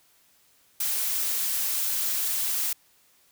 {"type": "noise", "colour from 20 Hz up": "blue", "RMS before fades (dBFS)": -27, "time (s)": [0.8, 2.73], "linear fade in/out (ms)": 5, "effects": ["white hiss -62 dBFS RMS until 3.31 s"]}